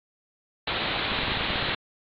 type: low-pass noise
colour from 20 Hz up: white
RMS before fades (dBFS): -28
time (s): 0.67-1.75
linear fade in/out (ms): 5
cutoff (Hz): 4100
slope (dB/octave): 96
type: clicks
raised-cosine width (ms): 5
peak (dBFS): -22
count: 11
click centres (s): 1.118 / 1.189 / 1.235 / 1.283 / 1.319 / 1.373 / 1.409 / 1.506 / 1.558 / 1.626 / 1.69
effects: AAC 48 kbps